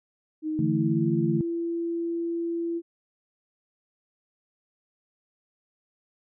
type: tone with pitch glide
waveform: sine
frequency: 311.1 to 337.3 Hz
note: D#4 to E4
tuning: 0 to +40 cents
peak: -26 dBFS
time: 0.42-2.82 s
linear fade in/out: 50 ms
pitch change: +140 cents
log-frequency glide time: 0.59-1.1 s
type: chord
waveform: sine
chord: D suspended second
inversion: none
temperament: just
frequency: 146.83 / 165.19 / 220.2 Hz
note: D3 / E3 / A3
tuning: 0 / +4 / +2 cents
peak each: -27 dBFS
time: 0.59-1.41 s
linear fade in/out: 2 ms
effects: none